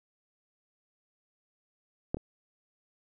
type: clicks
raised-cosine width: 2 ms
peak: -15 / -27 dBFS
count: 2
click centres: 2.145 / 2.17 s
effects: none